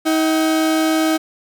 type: tone pair together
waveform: 35% pulse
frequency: 317.6 / 765 Hz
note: D#4 / G5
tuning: +36 / -42 cents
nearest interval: octave + minor third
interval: 1522 cents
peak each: -13 / -23 dBFS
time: 0.05-1.18 s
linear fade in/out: 20 ms
effects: none